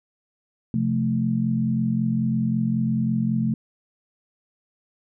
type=chord; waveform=sine; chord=F major; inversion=second; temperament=equal; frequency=130.81 / 174.61 / 220 Hz; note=C3 / F3 / A3; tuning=0 / 0 / 0 cents; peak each=-25 / -27 / -22 dBFS; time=0.74-3.54 s; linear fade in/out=2 ms; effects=none